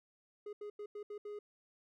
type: tone bursts at uneven times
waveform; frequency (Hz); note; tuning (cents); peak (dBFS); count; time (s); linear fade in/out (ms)
triangle; 415.3; G#4; 0; -40; 6; 0.46-0.53 / 0.61-0.7 / 0.79-0.86 / 0.95-1.03 / 1.1-1.18 / 1.25-1.39; 5
effects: none